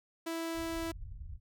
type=tone; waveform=sawtooth; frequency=329.6 Hz; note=E4; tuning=in tune; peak=-31 dBFS; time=0.26-0.92 s; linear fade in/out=10 ms
type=low-pass noise; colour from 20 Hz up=pink; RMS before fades=-45 dBFS; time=0.54-1.4 s; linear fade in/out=50 ms; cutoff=100 Hz; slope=24 dB/octave
effects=none